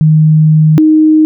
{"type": "tone pair in turn", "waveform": "sine", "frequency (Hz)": [155.56, 311.1], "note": ["D#3", "D#4"], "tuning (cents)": [0, 0], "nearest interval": "octave", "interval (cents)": 1200, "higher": "second", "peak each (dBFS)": -3, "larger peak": "neither", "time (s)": [[0.01, 0.78], [0.78, 1.25]], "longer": "first", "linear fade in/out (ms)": 0, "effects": []}